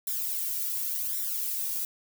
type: noise with flanger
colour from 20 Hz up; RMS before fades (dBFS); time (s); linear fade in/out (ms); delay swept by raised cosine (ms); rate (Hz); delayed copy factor
violet; -31; 0.07-1.85; 2; 0.54 to 2.14; 0.9; +0.8
effects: none